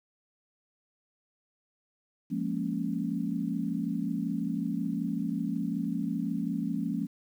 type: chord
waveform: sine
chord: Bb minor seventh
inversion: second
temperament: equal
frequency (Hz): 174.61 / 207.7 / 233.1 / 277.2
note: F3 / Ab3 / Bb3 / Db4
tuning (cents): 0 / 0 / 0 / 0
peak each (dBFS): -34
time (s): 2.3-7.07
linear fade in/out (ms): 20
effects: 10-bit